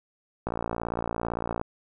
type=click train; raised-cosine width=1 ms; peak=-15 dBFS; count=67; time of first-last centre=0.47-1.614 s; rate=57.7 Hz; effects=none